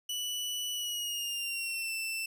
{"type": "tone with pitch glide", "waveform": "sawtooth", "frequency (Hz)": [2960, 2668], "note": ["F#7", "E7"], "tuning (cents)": [0, 20], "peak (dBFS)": -30, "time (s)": [0.09, 2.26], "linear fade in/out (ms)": 5, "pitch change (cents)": -180, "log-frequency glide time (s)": [0.73, 1.93], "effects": []}